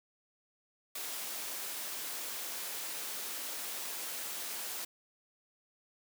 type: high-pass noise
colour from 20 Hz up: white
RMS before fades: -40 dBFS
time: 0.95-4.85 s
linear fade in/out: 5 ms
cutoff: 280 Hz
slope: 12 dB/octave
effects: none